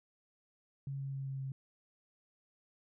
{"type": "tone with pitch steps", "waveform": "sine", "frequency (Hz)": [137.7, 136.83, 135.96, 135.1, 134.24], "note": ["C#3", "C#3", "C#3", "C#3", "C3"], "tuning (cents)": [-11, -22, -33, -44, 45], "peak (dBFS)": -37, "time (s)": [0.87, 1.52], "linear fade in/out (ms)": 2, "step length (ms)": 130, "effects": []}